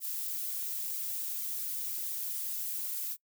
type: noise with flanger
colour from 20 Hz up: violet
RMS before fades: -36 dBFS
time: 0-3.17 s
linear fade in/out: 50 ms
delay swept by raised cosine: 1.1 to 7 ms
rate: 2.1 Hz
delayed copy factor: -0.55
effects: noise-tail reverb RT60 0.1 s tail -24 dB re dry